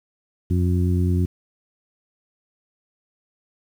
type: harmonic tone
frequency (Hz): 89.4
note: F2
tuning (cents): +41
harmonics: 1 / 2 / 3 / 4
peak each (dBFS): -18 / -24 / -28 / -30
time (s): 0.5-1.26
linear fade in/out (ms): 10
effects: 8-bit